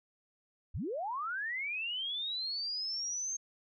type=linear sweep; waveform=sine; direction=up; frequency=41.42 to 6420 Hz; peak=-34 dBFS; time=0.74-3.37 s; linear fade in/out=10 ms; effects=none